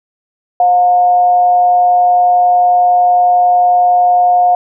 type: tone with frequency modulation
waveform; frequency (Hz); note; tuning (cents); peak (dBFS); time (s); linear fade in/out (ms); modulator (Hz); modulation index
sine; 716; F5; +43; -6; 0.6-4.55; 2; 195; 0.22
effects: none